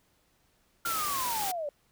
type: noise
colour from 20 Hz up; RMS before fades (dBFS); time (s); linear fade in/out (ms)
white; -34; 0.85-1.52; 10
type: linear sweep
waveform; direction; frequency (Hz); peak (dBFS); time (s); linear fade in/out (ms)
sine; down; 1402 to 560; -31; 0.85-1.69; 2
effects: pink hiss -69 dBFS RMS until 1.91 s